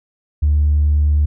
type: tone with tanh clipping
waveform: triangle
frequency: 74.2 Hz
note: D2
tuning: 18 cents sharp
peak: -11 dBFS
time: 0.42-1.26 s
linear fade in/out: 10 ms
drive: 5 dB
effects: none